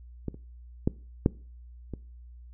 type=clicks; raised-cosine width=3 ms; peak=-18 / -30 / -10 / -7 / -22 dBFS; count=5; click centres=0.283 / 0.344 / 0.875 / 1.261 / 1.937 s; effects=noise-tail reverb RT60 0.4 s tail -22 dB re dry + added 60 Hz sine -45 dBFS peak until 2.53 s